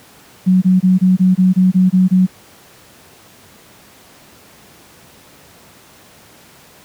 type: tone bursts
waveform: sine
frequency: 185 Hz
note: F#3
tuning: in tune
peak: -7 dBFS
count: 10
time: 0.46-2.267 s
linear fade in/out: 20 ms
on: 160 ms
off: 23 ms
effects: pink hiss -44 dBFS RMS until 6.84 s + high-pass 100 Hz 12 dB/octave